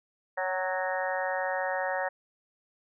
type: harmonic tone with a mistuned harmonic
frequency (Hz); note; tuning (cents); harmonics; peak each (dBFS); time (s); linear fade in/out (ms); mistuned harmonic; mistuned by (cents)
185; F#3; 0; 3 / 4 / 5 / 6 / 7 / 8 / 9 / 10; -32 / -34 / -36 / -44 / -43 / -41 / -38 / -35; 0.37-2.09; 10; 4; +26
effects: none